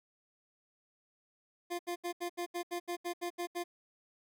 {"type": "tone bursts", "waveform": "25% pulse", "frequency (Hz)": 349.2, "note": "F4", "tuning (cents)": 0, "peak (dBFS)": -31, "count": 12, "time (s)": [1.7, 3.64], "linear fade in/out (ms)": 20, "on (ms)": 92, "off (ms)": 76, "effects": []}